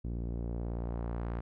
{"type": "tone with low-pass filter sweep", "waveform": "sawtooth", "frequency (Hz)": 58.27, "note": "A#1", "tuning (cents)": 0, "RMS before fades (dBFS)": -36, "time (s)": [0.04, 1.41], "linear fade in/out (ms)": 10, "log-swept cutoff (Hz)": [290, 1500], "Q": 0.94, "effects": []}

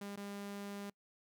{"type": "tone with dropouts", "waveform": "sawtooth", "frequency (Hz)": 201.5, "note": "G3", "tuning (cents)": 48, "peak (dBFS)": -39, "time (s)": [0.01, 0.9], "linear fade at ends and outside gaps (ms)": 5, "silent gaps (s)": [0.16, 0.172], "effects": ["noise-tail reverb RT60 0.1 s tail -26 dB re dry"]}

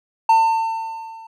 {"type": "tone with level ramp", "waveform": "triangle", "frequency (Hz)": 899, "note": "A5", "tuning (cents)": 37, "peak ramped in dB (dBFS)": [-7, -35], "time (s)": [0.29, 1.27], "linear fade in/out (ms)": 5, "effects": []}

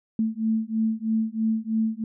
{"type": "beating tone pair", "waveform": "sine", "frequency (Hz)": [220, 223.1], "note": ["A3", "A3"], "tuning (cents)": [0, 24], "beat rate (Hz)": 3.1, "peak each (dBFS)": -25, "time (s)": [0.19, 2.04], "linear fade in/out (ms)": 2, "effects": []}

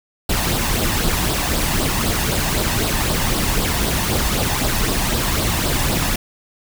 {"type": "noise with flanger", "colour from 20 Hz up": "pink", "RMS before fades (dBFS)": -19, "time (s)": [0.29, 6.16], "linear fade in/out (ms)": 5, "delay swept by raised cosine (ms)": [0.22, 1.15], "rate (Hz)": 3.9, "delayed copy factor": 0.5, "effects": []}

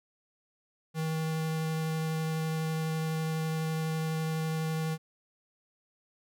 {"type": "tone with vibrato", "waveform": "square", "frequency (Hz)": 159.2, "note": "D#3", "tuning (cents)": 40, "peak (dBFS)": -30, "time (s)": [0.94, 4.98], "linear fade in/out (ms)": 50, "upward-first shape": "triangle", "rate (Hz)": 12, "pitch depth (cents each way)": 9, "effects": []}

